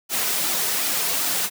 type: noise with flanger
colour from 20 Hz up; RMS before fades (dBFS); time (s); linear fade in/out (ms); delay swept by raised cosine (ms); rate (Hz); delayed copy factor
white; -23; 0.09-1.5; 50; 1.8 to 3.7; 2.6; -0.5
effects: high-pass 200 Hz 12 dB/octave